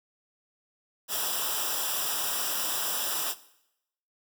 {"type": "noise with comb filter", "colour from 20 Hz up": "white", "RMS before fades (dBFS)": -30, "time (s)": [1.08, 3.35], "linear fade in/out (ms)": 50, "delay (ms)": 0.46, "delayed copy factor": -0.85, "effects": ["noise-tail reverb RT60 0.8 s tail -17 dB re dry"]}